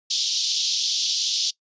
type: band-pass noise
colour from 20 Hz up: white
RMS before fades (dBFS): -24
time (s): 0.1-1.51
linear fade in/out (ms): 10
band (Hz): 3200 to 6000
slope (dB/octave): 48
effects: noise-tail reverb RT60 0.1 s tail -22 dB re dry + resampled to 16000 Hz